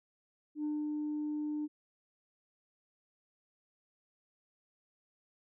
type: tone with ADSR envelope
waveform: sine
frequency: 300 Hz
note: D4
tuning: 37 cents sharp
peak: -30 dBFS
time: 0.55-1.68 s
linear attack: 92 ms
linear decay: 220 ms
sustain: -2 dB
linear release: 35 ms
effects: tanh soft clip ceiling -30 dBFS